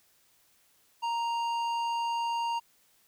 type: tone with tanh clipping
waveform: sine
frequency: 932.3 Hz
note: A#5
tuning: in tune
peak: -30 dBFS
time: 1.02-2.6 s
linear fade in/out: 20 ms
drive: 12 dB
effects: white hiss -66 dBFS RMS until 3.07 s